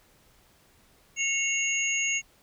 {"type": "tone cluster", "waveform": "sine", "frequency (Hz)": [2187, 2775, 6630], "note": ["C#7", "F7", "G#8"], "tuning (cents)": [-24, -12, -4], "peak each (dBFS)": -29, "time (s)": [1.16, 2.22], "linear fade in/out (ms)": 50, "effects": ["pink hiss -61 dBFS RMS until 2.42 s"]}